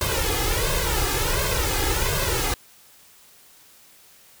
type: noise with flanger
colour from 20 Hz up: pink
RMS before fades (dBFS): -23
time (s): 0.01-2.54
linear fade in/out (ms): 2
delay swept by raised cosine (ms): 1.9 to 2.43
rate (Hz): 1.4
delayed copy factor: +1
effects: white hiss -52 dBFS RMS until 4.4 s